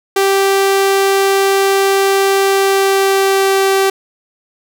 sawtooth tone with pitch glide, 391.1 to 388 Hz, G4 to G4, -4 to -18 cents, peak -6 dBFS, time 0.16-3.9 s, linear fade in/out 5 ms, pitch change -14 cents, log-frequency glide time 2.42-3.71 s, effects none

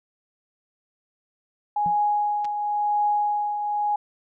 sine tone with tremolo, 831 Hz, G#5, 1 cent sharp, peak -18 dBFS, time 1.76-3.96 s, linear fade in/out 5 ms, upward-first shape triangle, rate 0.96 Hz, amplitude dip 55%
triangle tone with exponential decay, 173.4 Hz, F3, 12 cents flat, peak -26 dBFS, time 1.86-1.99 s, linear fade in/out 0 ms, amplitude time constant 27 ms
clicks, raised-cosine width 0.2 ms, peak -24 dBFS, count 2, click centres 2.446 / 2.452 s
effects none

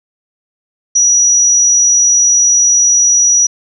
sine tone, 5830 Hz, F#8, 26 cents flat, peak -6 dBFS, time 0.95-3.47 s, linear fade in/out 10 ms, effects none

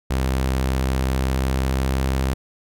sawtooth tone with pitch glide, 65.41 to 66.13 Hz, C2 to C2, 0 to +19 cents, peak -15 dBFS, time 0.1-2.34 s, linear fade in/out 10 ms, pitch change +19 cents, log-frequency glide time 1.07-2.07 s, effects none

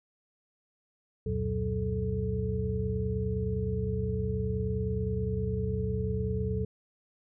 sine tone cluster, 71.2 / 90.6 / 120.5 / 186.4 / 434.1 Hz, C#2 / F#2 / B2 / F#3 / A4, +47 / -36 / -42 / +13 / -23 cents, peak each -35 / -35 / -33 / -35 / -34 dBFS, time 1.26-6.65 s, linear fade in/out 5 ms, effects none

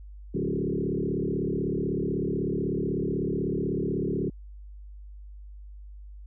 sine tone with frequency modulation, 275.6 Hz, C#4, 10 cents flat, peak -25 dBFS, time 0.34-4.3 s, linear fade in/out 10 ms, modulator 36.1 Hz, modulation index 4, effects added 50 Hz sine -41 dBFS peak until 6.26 s

